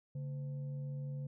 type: tone with frequency modulation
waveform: sine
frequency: 141.5 Hz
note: C#3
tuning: 36 cents sharp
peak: -38 dBFS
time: 0.15-1.27 s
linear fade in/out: 5 ms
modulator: 369 Hz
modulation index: 0.29
effects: none